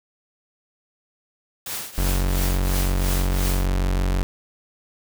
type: noise with tremolo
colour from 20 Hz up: white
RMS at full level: -28 dBFS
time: 1.66-3.66 s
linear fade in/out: 2 ms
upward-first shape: triangle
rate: 2.9 Hz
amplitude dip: 85%
type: tone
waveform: 40% pulse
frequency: 46.25 Hz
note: F#1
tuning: in tune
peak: -18 dBFS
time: 1.98-4.23 s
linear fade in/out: 0 ms
effects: none